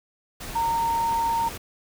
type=tone in noise; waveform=sine; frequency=921 Hz; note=A#5; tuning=21 cents flat; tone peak=-21 dBFS; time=0.55-1.49 s; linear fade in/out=10 ms; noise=pink; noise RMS=-36 dBFS; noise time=0.4-1.58 s; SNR=+12 dB; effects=none